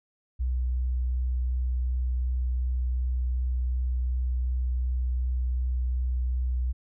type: tone with vibrato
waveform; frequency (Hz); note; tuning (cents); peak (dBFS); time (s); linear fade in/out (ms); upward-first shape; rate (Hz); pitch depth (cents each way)
sine; 62.4; B1; +19; -24; 0.39-6.73; 20; triangle; 2.7; 11
effects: none